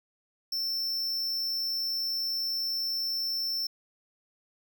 square tone, 5370 Hz, E8, 31 cents sharp, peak -29 dBFS, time 0.52-3.67 s, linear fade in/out 5 ms, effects none

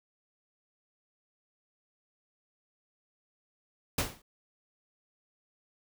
pink noise with exponential decay, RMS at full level -25 dBFS, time 3.98-4.22 s, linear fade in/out 5 ms, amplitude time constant 51 ms, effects none

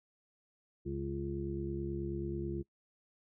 harmonic tone, 69.3 Hz, C#2, in tune, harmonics 1 / 2 / 3 / 5 / 6, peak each -42 / -41 / -43 / -38 / -50 dBFS, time 0.85-2.63 s, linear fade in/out 20 ms, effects noise-tail reverb RT60 0.1 s tail -23 dB re dry

